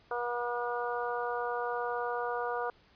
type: harmonic tone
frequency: 241 Hz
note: B3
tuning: 42 cents flat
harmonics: 2 / 3 / 4 / 5 / 6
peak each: -35 / -37 / -38 / -39 / -40 dBFS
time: 0.11-2.7 s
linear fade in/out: 2 ms
effects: pink hiss -63 dBFS RMS until 2.95 s + resampled to 11025 Hz